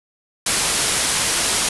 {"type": "low-pass noise", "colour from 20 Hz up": "white", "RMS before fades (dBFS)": -20, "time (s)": [0.46, 1.69], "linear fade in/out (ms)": 5, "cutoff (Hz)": 11000, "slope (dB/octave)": 96, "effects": []}